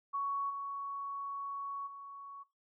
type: tone with level steps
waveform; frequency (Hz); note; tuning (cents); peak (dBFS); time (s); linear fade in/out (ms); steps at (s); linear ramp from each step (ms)
sine; 1116; C#6; +11; -32 / -37 / -45; 0.13-2.44; 20; 0.49 / 1.86; 20
effects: noise-tail reverb RT60 0.3 s tail -20 dB re dry